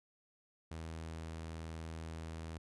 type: tone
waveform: sawtooth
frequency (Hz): 81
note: E2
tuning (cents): -30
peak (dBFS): -39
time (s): 0.71-2.58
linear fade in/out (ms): 5
effects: resampled to 24000 Hz